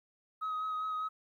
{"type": "tone with vibrato", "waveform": "sine", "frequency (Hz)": 1266, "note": "D#6", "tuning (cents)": 30, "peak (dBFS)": -31, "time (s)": [0.41, 1.09], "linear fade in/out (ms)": 20, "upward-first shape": "triangle", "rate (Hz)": 5, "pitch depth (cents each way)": 21, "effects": ["tanh soft clip ceiling -31 dBFS", "12-bit"]}